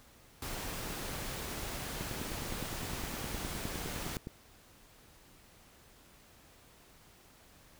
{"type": "noise", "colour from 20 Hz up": "pink", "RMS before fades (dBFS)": -40, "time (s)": [0.42, 4.17], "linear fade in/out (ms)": 2}
{"type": "click train", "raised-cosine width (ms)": 3, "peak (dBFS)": -27, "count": 23, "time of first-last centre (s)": [2.01, 4.271], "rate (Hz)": 9.73}
{"effects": ["pink hiss -60 dBFS RMS until 7.79 s"]}